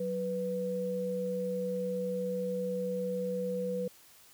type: tone pair together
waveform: sine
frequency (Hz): 185 / 494.2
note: F#3 / B4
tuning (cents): 0 / +1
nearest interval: octave + perfect fourth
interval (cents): 1701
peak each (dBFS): -36 / -32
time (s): 0-3.88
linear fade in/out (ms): 5
effects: white hiss -58 dBFS RMS until 4.33 s